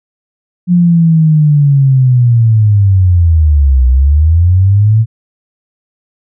sine linear two-way sweep, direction down then up, 179.1 to 61.74 to 114.1 Hz, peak -4 dBFS, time 0.67-5.06 s, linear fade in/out 50 ms, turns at 3.87 s, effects none

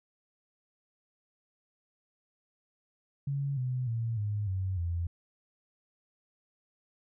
sine tone with pitch steps, 139.8 / 126.72 / 114.87 / 104.13 / 94.39 / 85.56 Hz, C#3 / B2 / A#2 / G#2 / F#2 / F2, +15 / +45 / -25 / +5 / +35 / -35 cents, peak -29 dBFS, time 3.27-5.07 s, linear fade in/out 5 ms, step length 300 ms, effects none

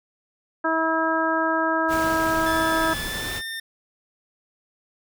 harmonic tone, 323.1 Hz, E4, 35 cents flat, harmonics 1 / 2 / 3 / 4 / 5, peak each -26 / -26 / -26 / -26 / -26 dBFS, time 0.64-2.94 s, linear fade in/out 10 ms
pink noise, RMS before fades -32 dBFS, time 1.88-3.42 s, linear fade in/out 50 ms
25% pulse tone with pitch glide, 1729 to 1809.7 Hz, A6 to A6, -31 to +48 cents, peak -26 dBFS, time 2.46-3.6 s, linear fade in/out 5 ms, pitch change +79 cents, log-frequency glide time 2.96-3.46 s
effects none

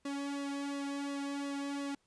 sawtooth tone with flanger, 281.2 Hz, C#4, 25 cents sharp, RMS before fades -38 dBFS, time 0.05-1.95 s, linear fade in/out 5 ms, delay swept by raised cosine 1.3 to 2.19 ms, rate 2.8 Hz, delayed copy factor -1, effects pink hiss -75 dBFS RMS until 2.06 s + resampled to 22050 Hz

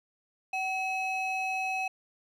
triangle ring-modulated tone, 1661.2 Hz, G#6, in tune, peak -24 dBFS, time 0.53-1.88 s, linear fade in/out 5 ms, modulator 904 Hz, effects none

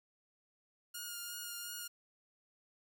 5% pulse tone with vibrato, 1422 Hz, F6, 31 cents sharp, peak -31 dBFS, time 0.94-1.88 s, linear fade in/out 10 ms, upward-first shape sine, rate 2.8 Hz, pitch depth 20 cents each way, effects none

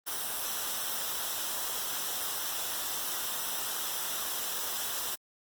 white noise with comb filter, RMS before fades -34 dBFS, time 0.06-5.16 s, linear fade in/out 20 ms, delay 0.44 ms, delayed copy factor -0.6, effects Opus 24 kbps

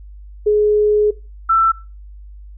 sine tone pair in turn, 420.3 / 1334.4 Hz, G#4 / E6, +21 / +21 cents, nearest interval octave + minor sixth, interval 2000 cents, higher second, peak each -10 dBFS, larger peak neither, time 0.46-1.11 / 1.49-1.72 s, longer first, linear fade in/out 10 ms, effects noise-tail reverb RT60 0.3 s tail -20 dB re dry + added 50 Hz sine -34 dBFS peak until 2.57 s

